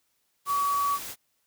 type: tone in noise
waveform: sine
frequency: 1136 Hz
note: C#6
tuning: 42 cents sharp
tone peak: -23 dBFS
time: 0.46-0.99 s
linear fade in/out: 50 ms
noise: white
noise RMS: -38 dBFS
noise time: 0.45-1.16 s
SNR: +12 dB
effects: white hiss -73 dBFS RMS until 1.46 s